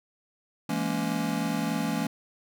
square chord, A# half-diminished seventh, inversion second, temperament just, 167.82 / 209.8 / 233.1 / 279.7 Hz, E3 / G#3 / A#3 / C#4, +31 / +18 / 0 / +16 cents, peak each -33 dBFS, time 0.69-2.07 s, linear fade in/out 5 ms, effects none

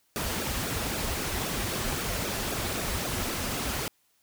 pink noise with flanger, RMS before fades -31 dBFS, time 0.16-3.88 s, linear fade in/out 0 ms, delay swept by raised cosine 0.95 to 6.95 ms, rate 3.8 Hz, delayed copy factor -0.75, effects white hiss -69 dBFS RMS until 4.22 s

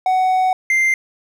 triangle tone pair in turn, 746 / 2091 Hz, F#5 / C7, +14 / -2 cents, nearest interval octave + tritone, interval 1784 cents, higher second, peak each -11 dBFS, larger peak neither, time 0.06-0.53 / 0.7-0.94 s, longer first, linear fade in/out 2 ms, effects none

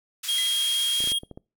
white band-pass noise, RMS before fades -34 dBFS, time 0.23-1.13 s, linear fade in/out 10 ms, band 2100 to 9600 Hz, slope 12 dB/octave
square tone, 3254 Hz, G#7, 36 cents flat, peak -23 dBFS, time 0.28-1.19 s, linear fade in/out 10 ms
sawtooth tone with exponential decay, 2015 Hz, B6, 34 cents sharp, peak -28 dBFS, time 0.38-0.72 s, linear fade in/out 1 ms, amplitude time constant 73 ms
clicks, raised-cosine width 2 ms, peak -26 dBFS, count 7, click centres 1.005 / 1.04 / 1.074 / 1.119 / 1.234 / 1.313 / 1.375 s
effects noise-tail reverb RT60 0.3 s tail -24 dB re dry

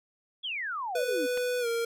sine exponential sweep, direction down, 3459 to 261.6 Hz, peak -31 dBFS, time 0.43-1.27 s, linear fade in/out 20 ms
square tone with pitch glide, 494.7 to 464.2 Hz, B4 to A#4, +3 to -7 cents, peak -28 dBFS, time 0.95-1.85 s, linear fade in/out 5 ms, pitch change -110 cents, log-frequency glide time 1.6-1.67 s
clicks, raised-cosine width 0.3 ms, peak -26 dBFS, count 2, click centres 1.373 / 1.377 s
effects none

